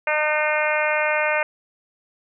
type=harmonic tone; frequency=303.8 Hz; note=D#4; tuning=41 cents flat; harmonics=2 / 3 / 4 / 5 / 6 / 7 / 8 / 9; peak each=-23 / -27 / -30 / -26 / -29 / -26 / -27 / -34 dBFS; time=0.07-1.43 s; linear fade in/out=2 ms; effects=none